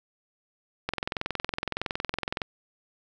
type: click train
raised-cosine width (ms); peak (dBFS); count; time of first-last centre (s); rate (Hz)
0.3; -12; 34; 0.89-2.418; 21.6
effects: none